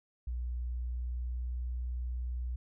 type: tone with pitch glide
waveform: sine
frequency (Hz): 60.6 to 61.3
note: B1 to B1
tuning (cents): -32 to -12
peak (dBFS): -33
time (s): 0.27-2.56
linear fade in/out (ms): 5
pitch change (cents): +20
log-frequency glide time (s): 0.4-1.63
effects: none